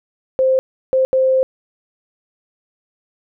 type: tone bursts at uneven times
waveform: sine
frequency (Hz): 523.3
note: C5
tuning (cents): 0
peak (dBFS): -11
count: 3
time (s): 0.39-0.59 / 0.93-1.05 / 1.13-1.43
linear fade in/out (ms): 0
effects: none